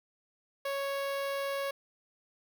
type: tone with notch filter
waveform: sawtooth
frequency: 554.4 Hz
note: C#5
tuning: in tune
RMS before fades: -34 dBFS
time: 0.65-1.71 s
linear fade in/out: 5 ms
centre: 7400 Hz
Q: 1.2
effects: none